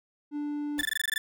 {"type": "tone", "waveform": "triangle", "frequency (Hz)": 293.7, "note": "D4", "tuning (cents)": 0, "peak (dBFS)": -28, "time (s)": [0.31, 0.84], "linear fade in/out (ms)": 50}
{"type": "noise with exponential decay", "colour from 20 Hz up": "pink", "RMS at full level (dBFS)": -40, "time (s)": [0.78, 0.96], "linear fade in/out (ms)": 2, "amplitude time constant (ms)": 38}
{"type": "tone bursts", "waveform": "30% pulse", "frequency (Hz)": 1753, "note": "A6", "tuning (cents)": -7, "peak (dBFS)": -23, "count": 10, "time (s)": [0.79, 1.18], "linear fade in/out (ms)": 2, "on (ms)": 21, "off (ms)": 20}
{"effects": []}